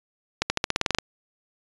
accelerating click train, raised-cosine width 0.2 ms, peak -4 dBFS, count 11, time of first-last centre 0.42-0.986 s, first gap 80 ms, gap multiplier 0.92, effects resampled to 22050 Hz

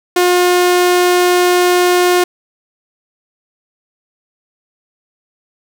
sawtooth tone, 357.6 Hz, F4, 41 cents sharp, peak -5 dBFS, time 0.16-2.24 s, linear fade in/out 5 ms, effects none

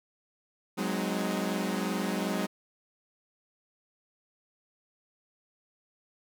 sawtooth chord, Ab dominant seventh, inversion third, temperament equal with one note detuned, 185 / 207.7 / 255.7 / 311.1 Hz, Gb3 / Ab3 / C4 / Eb4, 0 / 0 / -40 / 0 cents, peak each -29 / -29 / -33 / -33 dBFS, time 0.77-2.47 s, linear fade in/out 20 ms, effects none

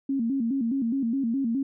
sine tone with vibrato, 250.4 Hz, B3, 24 cents sharp, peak -23 dBFS, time 0.09-1.63 s, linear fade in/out 5 ms, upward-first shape square, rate 4.8 Hz, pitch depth 150 cents each way, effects none

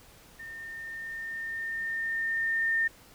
sine tone with level ramp, 1816 Hz, A#6, 46 cents flat, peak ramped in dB -40 to -23 dBFS, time 0.39-2.88 s, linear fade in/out 10 ms, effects pink hiss -55 dBFS RMS until 3.14 s

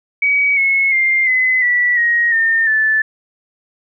sine tone with pitch steps, 2267 / 2185 / 2105 / 2029 / 1955.4 / 1884.4 / 1816 / 1750.1 Hz, C#7 / C#7 / C7 / B6 / B6 / A#6 / A#6 / A6, +38 / -26 / +10 / +46 / -18 / +18 / -46 / -10 cents, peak -11 dBFS, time 0.22-3.02 s, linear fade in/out 5 ms, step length 350 ms, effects none

